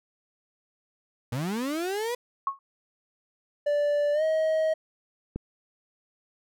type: linear sweep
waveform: 35% pulse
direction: up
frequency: 112.2 to 496.8 Hz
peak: -26 dBFS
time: 1.32-2.15 s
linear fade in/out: 5 ms
type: tone with exponential decay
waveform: sine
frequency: 1096 Hz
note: C#6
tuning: 20 cents flat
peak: -20 dBFS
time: 2.47-2.59 s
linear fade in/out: 2 ms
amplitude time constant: 26 ms
type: tone with pitch glide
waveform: triangle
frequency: 584 to 633.2 Hz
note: D5 to D#5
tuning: -10 to +30 cents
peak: -20 dBFS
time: 3.66-4.74 s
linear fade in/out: 10 ms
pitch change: +140 cents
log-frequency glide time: 4.13-4.23 s
type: click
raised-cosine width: 3 ms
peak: -19 dBFS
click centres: 5.36 s
effects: none